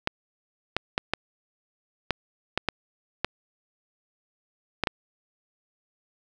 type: clicks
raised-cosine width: 0.3 ms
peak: -7 dBFS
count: 10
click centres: 0.074 / 0.766 / 0.979 / 1.136 / 2.107 / 2.576 / 2.687 / 3.246 / 4.837 / 4.872 s
effects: none